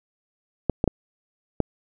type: clicks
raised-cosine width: 2 ms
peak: -6 dBFS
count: 4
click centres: 0.697 / 0.841 / 0.877 / 1.603 s
effects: none